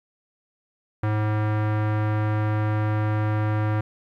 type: tone with low-pass filter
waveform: square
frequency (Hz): 106.8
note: G#2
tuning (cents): +49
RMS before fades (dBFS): -23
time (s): 1.03-3.81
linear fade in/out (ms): 5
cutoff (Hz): 1600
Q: 1.4
effects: 10-bit